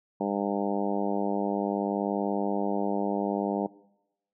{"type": "harmonic tone", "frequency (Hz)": 100.6, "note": "G2", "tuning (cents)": 45, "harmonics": [2, 3, 4, 5, 6, 7, 8, 9], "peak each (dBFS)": [-31, -33, -34, -35, -36, -36, -37, -38], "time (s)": [0.2, 3.67], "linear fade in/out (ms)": 10, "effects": ["noise-tail reverb RT60 0.9 s tail -21 dB re dry"]}